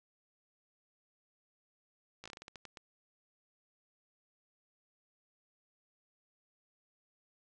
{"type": "slowing click train", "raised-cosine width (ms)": 0.2, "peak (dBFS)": -30, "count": 11, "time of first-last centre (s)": [2.24, 2.772], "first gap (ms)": 16, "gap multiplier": 1.25, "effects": ["resampled to 24000 Hz"]}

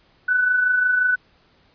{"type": "tone pair together", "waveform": "sine", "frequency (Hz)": [1469, 1494.7], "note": ["F#6", "F#6"], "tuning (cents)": [-13, 17], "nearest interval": "unison", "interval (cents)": 30, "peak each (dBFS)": [-27, -16], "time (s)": [0.28, 1.16], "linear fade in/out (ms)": 10, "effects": ["pink hiss -58 dBFS RMS until 1.74 s", "resampled to 11025 Hz"]}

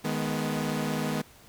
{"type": "chord", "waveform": "sawtooth", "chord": "G# minor", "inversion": "second", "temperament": "equal with one note detuned", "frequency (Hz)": [155.56, 210.2, 246.9], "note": ["D#3", "G#3", "B3"], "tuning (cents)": [0, 21, 0], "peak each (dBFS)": -28, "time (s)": [0.04, 1.22], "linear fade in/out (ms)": 10, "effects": ["pink hiss -54 dBFS RMS until 1.48 s"]}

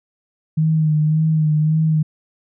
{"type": "tone with vibrato", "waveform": "sine", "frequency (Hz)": 155.56, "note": "D#3", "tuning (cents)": 0, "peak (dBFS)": -13, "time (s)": [0.57, 2.03], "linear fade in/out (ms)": 10, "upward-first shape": "sine", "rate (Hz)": 1.8, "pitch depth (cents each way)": 36, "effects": []}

